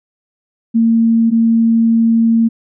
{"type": "tone pair in turn", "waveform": "sine", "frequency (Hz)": [228.1, 228.1], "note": ["A#3", "A#3"], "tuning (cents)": [-37, -37], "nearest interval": "unison", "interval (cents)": 0, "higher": "neither", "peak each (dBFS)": -8, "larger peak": "neither", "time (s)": [[0.74, 1.31], [1.31, 2.49]], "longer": "second", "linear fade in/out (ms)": 20, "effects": []}